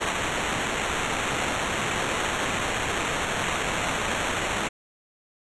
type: noise with sample-and-hold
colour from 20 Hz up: white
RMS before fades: -27 dBFS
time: 0-4.69 s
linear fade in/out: 20 ms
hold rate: 4900 Hz
effects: resampled to 24000 Hz